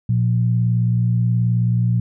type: tone pair together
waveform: sine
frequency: 118.14 / 176.9 Hz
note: A#2 / F3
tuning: +24 / +23 cents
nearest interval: perfect fifth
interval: 699 cents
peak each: -15 / -22 dBFS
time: 0.09-2 s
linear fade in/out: 5 ms
effects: none